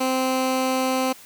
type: tone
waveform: 15% pulse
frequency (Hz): 260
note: C4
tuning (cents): -11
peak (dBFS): -14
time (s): 0-1.13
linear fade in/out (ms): 10
effects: white hiss -46 dBFS RMS until 1.25 s + high-pass 100 Hz 12 dB/octave